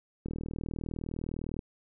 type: click train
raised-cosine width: 3 ms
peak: -23 dBFS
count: 54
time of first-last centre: 0.26-1.592 s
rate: 39.8 Hz
effects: none